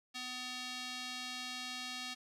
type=tone with band-pass filter; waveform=square; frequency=251.6 Hz; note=B3; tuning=32 cents sharp; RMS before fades=-43 dBFS; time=0.14-2.15 s; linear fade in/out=20 ms; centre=3900 Hz; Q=1.4; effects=resampled to 32000 Hz + 10-bit